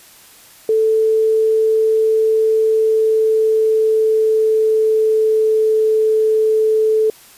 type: tone with pitch glide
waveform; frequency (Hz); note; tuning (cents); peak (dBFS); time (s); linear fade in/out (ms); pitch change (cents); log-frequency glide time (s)
sine; 440 to 436.2; A4 to A4; 0 to -15; -11; 0.69-7.1; 2; -15; 2.63-5.75
effects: white hiss -44 dBFS RMS until 7.37 s + resampled to 32000 Hz